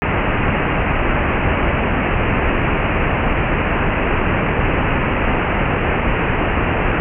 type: low-pass noise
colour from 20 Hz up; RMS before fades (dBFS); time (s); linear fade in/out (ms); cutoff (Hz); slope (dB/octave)
pink; -17; 0.02-7; 0; 2800; 96
effects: none